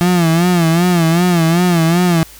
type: tone with vibrato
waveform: 35% pulse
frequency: 171 Hz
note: F3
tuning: 36 cents flat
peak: -8 dBFS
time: 0.01-2.23 s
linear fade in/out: 0 ms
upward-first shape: sine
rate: 2.6 Hz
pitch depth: 95 cents each way
effects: added 54 Hz sine -43 dBFS peak until 2.39 s + white hiss -39 dBFS RMS until 2.39 s